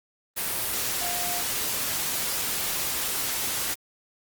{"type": "tone in noise", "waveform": "sine", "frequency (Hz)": 707, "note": "F5", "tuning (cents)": 21, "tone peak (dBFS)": -34, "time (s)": [1, 1.42], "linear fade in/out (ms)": 20, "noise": "white", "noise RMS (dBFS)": -28, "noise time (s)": [0.36, 3.75], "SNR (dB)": -9, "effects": ["Opus 32 kbps"]}